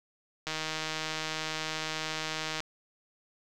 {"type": "click train", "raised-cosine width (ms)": 0.2, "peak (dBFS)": -16, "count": 336, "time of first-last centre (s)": [0.47, 2.604], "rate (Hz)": 157, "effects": []}